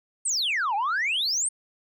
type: exponential two-way sweep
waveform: sine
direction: down then up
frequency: 9040 to 778 to 9040 Hz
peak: -21 dBFS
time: 0.25-1.49 s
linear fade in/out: 10 ms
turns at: 0.75 s
effects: tanh soft clip ceiling -21 dBFS